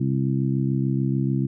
harmonic tone, 66.8 Hz, C2, 36 cents sharp, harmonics 2 / 3 / 4 / 5, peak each -22 / -26 / -28 / -30 dBFS, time 0-1.47 s, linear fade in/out 10 ms, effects none

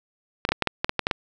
clicks, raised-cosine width 0.3 ms, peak -5 dBFS, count 10, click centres 0.451 / 0.49 / 0.52 / 0.623 / 0.673 / 0.845 / 0.894 / 0.993 / 1.069 / 1.112 s, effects none

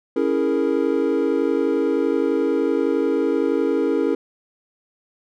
triangle chord, A# half-diminished seventh, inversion first, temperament equal, 277.2 / 329.6 / 415.3 / 466.2 Hz, C#4 / E4 / G#4 / A#4, 0 / 0 / 0 / 0 cents, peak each -21 dBFS, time 0.16-4.15 s, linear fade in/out 5 ms, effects none

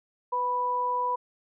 sine tone pair together, 497.6 / 986 Hz, B4 / B5, +13 / -3 cents, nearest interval octave, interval 1184 cents, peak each -34 / -25 dBFS, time 0.32-1.16 s, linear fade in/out 10 ms, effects none

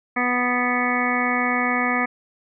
harmonic tone, 246.9 Hz, B3, in tune, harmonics 1 / 2 / 3 / 4 / 5 / 7 / 8 / 9, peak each -25 / -31 / -27 / -31 / -26 / -28 / -27 / -26 dBFS, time 0.16-2.06 s, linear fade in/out 10 ms, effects none

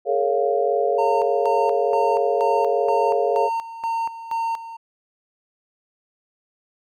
sine chord, Bb minor seventh, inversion third, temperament equal with one note detuned, 415.3 / 458.7 / 554.4 / 698.5 Hz, Ab4 / Bb4 / Db5 / F5, 0 / -28 / 0 / 0 cents, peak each -23 dBFS, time 0.05-3.5 s, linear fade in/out 50 ms
triangle tone with tremolo, 914 Hz, A#5, 34 cents flat, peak -19 dBFS, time 0.98-4.77 s, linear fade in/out 10 ms, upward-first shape square, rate 2.1 Hz, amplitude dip 75%
effects none

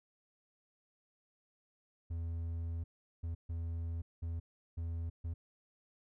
triangle tone bursts at uneven times, 83.4 Hz, E2, 21 cents sharp, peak -34 dBFS, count 6, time 2.1-2.84 / 3.23-3.35 / 3.49-4.02 / 4.22-4.4 / 4.77-5.1 / 5.24-5.34 s, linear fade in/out 10 ms, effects none

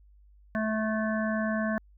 harmonic tone, 217.8 Hz, A3, 17 cents flat, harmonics 1 / 3 / 5 / 7 / 8, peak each -28 / -32 / -38 / -37 / -37 dBFS, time 0.55-1.78 s, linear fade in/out 0 ms, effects added 50 Hz sine -54 dBFS peak until 1.97 s

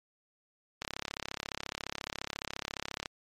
click train, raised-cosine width 0.2 ms, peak -17 dBFS, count 78, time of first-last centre 0.82-3.058 s, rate 34.4 Hz, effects MP3 96 kbps

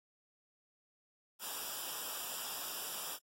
white noise with comb filter, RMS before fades -42 dBFS, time 1.39-3.19 s, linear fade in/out 50 ms, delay 0.47 ms, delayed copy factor -0.8, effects AAC 48 kbps

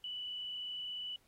sine tone with frequency modulation, 2968 Hz, F#7, 5 cents sharp, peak -39 dBFS, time 0.04-1.16 s, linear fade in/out 2 ms, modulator 36.5 Hz, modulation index 0.93, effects pink hiss -71 dBFS RMS until 1.27 s + AAC 48 kbps

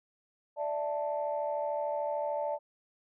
sine chord, D suspended second, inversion none, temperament just, 587.3 / 660.7 / 881 Hz, D5 / E5 / A5, 0 / +4 / +2 cents, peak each -32 / -37 / -35 dBFS, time 0.56-2.59 s, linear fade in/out 50 ms, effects tanh soft clip ceiling -21 dBFS

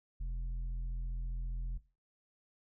sine tone with tanh clipping, 42.52 Hz, F1, 46 cents flat, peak -36 dBFS, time 0.2-1.78 s, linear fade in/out 10 ms, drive 6 dB, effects noise-tail reverb RT60 0.3 s tail -17 dB re dry

